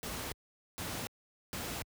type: noise bursts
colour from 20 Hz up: pink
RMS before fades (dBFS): -39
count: 3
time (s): 0.03-1.82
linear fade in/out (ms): 0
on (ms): 290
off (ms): 460
effects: high-pass 60 Hz 12 dB/octave